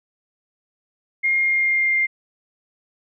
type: tone with pitch glide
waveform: sine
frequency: 2130 to 2107 Hz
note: C7 to C7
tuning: +30 to +12 cents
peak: -16 dBFS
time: 1.23-2.07 s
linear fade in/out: 20 ms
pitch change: -18 cents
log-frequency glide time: 1.39-1.94 s
effects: none